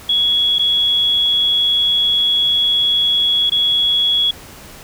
sine tone with dropouts, 3353 Hz, G#7, 16 cents sharp, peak -12 dBFS, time 0.09-4.31 s, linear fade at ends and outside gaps 5 ms, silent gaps 0.585-0.593 / 3.498-3.519 s, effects pink hiss -38 dBFS RMS until 4.83 s

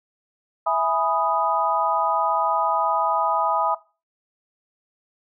sine chord, E major seventh, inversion none, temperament equal, 659.3 / 830.6 / 987.8 / 1244.5 Hz, E5 / G#5 / B5 / D#6, 0 / 0 / 0 / 0 cents, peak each -24 dBFS, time 0.66-3.75 s, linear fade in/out 10 ms, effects noise-tail reverb RT60 0.3 s tail -18 dB re dry

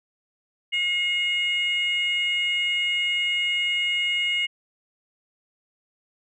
sine tone pair together, 2154 / 2872 Hz, C7 / F7, +50 / +48 cents, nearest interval perfect fourth, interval 498 cents, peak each -23 dBFS, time 0.72-4.47 s, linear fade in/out 20 ms, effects tanh soft clip ceiling -16 dBFS

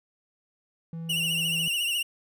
triangle tone, 164.81 Hz, E3, in tune, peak -31 dBFS, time 0.93-1.68 s, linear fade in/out 2 ms
45% pulse tone with vibrato, 2831 Hz, F7, 23 cents sharp, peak -25 dBFS, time 1.09-2.03 s, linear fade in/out 10 ms, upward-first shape triangle, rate 14 Hz, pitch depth 87 cents each way
effects none

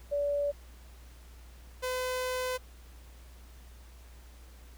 sine / sawtooth tone pair in turn, 575 / 507.8 Hz, D5 / B4, -37 / +48 cents, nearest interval major second, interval 215 cents, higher first, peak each -27 dBFS, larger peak neither, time 0.11-0.52 / 1.82-2.58 s, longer second, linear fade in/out 20 ms, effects added 60 Hz sine -49 dBFS peak until 4.77 s + pink hiss -59 dBFS RMS until 4.77 s

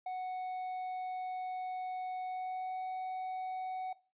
triangle tone with pitch glide, 740 to 746.4 Hz, F#5 to F#5, 0 to +15 cents, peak -34 dBFS, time 0.06-3.93 s, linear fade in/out 5 ms, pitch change +15 cents, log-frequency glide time 2.25-2.81 s, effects noise-tail reverb RT60 0.3 s tail -17 dB re dry + resampled to 8000 Hz

